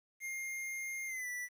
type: tone with pitch glide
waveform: square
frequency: 2121 to 1967.6 Hz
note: C7 to B6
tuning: +23 to -7 cents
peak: -39 dBFS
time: 0.2-1.49 s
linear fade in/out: 50 ms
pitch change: -130 cents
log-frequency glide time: 1.06-1.28 s
effects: 11-bit